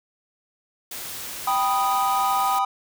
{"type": "noise", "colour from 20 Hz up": "white", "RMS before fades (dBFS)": -34, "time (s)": [0.91, 2.59], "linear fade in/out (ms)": 5}
{"type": "chord", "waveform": "triangle", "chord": "G augmented", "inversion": "none", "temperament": "equal", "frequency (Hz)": [784, 987.8, 1244.5], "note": ["G5", "B5", "D#6"], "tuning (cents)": [0, 0, 0], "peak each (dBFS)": [-21, -23, -22], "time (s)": [1.47, 2.65], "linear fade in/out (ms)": 5}
{"effects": []}